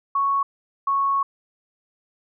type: tone pair in turn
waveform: sine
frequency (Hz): 1108.7 / 1104.7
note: C#6 / C#6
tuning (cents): 0 / -6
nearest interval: unison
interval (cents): 6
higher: first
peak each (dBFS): -18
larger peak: neither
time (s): 0.15-0.43 / 0.87-1.23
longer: second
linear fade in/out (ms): 5
effects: none